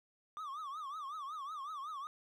triangle tone with vibrato, 1174.7 Hz, D6, in tune, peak -39 dBFS, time 0.37-2.07 s, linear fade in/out 0 ms, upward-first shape triangle, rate 5.4 Hz, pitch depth 190 cents each way, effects none

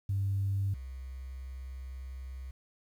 sine tone pair in turn, 98.3 / 65.09 Hz, G2 / C2, +5 / -8 cents, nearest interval perfect fifth, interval 713 cents, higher first, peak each -27 / -39 dBFS, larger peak first, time 0.09-0.74 / 0.74-2.51 s, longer second, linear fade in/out 5 ms, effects tanh soft clip ceiling -23 dBFS + 10-bit

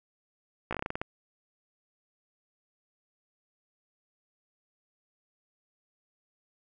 slowing click train, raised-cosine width 0.5 ms, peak -17 dBFS, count 10, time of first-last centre 0.71-1.015 s, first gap 16 ms, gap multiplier 1.18, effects none

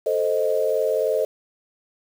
sine chord, A diminished, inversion none, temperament equal, 440 / 523.3 / 622.3 Hz, A4 / C5 / Eb5, 0 / 0 / 0 cents, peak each -23 dBFS, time 0.06-1.25 s, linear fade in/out 5 ms, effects 7-bit

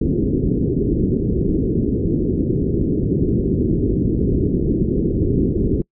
white low-pass noise, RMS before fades -18 dBFS, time 0.01-5.82 s, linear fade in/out 5 ms, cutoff 400 Hz, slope 48 dB/octave, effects noise-tail reverb RT60 0.1 s tail -26 dB re dry

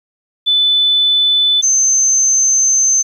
sine tone pair in turn, 3500 / 6236 Hz, A7 / G8, -10 / -10 cents, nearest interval minor seventh, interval 1000 cents, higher second, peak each -9 dBFS, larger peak neither, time 0.46-1.62 / 1.62-3.03 s, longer second, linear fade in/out 20 ms, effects 8-bit

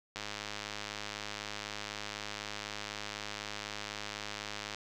click train, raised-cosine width 0.2 ms, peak -21 dBFS, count 478, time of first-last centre 0.16-4.747 s, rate 104 Hz, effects none

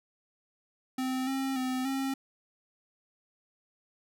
square tone with pitch steps, 258.9 / 267.9 / 257.1 / 269.1 Hz, C4 / C4 / C4 / C4, -18 / +41 / -30 / +49 cents, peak -30 dBFS, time 0.98-2.14 s, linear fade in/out 5 ms, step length 290 ms, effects none

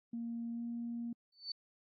sine tone with pitch glide, 233.1 to 235.3 Hz, A#3 to A#3, 0 to +16 cents, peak -37 dBFS, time 0.13-1.13 s, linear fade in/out 5 ms, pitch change +16 cents, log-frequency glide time 0.52-0.62 s
sine tone with exponential growth, 4515 Hz, C#8, 31 cents sharp, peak -34 dBFS, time 1.32-1.52 s, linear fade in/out 5 ms, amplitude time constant 42 ms
effects tanh soft clip ceiling -32 dBFS + AAC 32 kbps

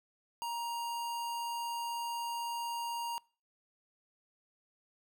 square tone, 939 Hz, A#5, 12 cents sharp, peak -36 dBFS, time 0.42-3.18 s, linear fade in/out 0 ms, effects noise-tail reverb RT60 0.4 s tail -25 dB re dry

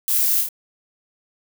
violet noise with echo, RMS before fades -21 dBFS, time 0.08-0.41 s, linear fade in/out 0 ms, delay 26 ms, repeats 3, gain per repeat -3 dB, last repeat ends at 0.488 s, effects none

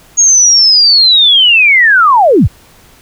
sine linear sweep, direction down, 6645 to 35.99 Hz, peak -3 dBFS, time 0.17-2.48 s, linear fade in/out 20 ms, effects pink hiss -42 dBFS RMS until 3.01 s

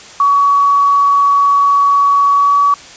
sine tone with pitch glide, 1129 to 1138.2 Hz, C#6 to C#6, +31 to +45 cents, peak -7 dBFS, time 0.2-2.74 s, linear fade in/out 2 ms, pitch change +14 cents, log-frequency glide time 2.31-2.58 s, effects white hiss -35 dBFS RMS until 2.96 s + resampled to 16000 Hz

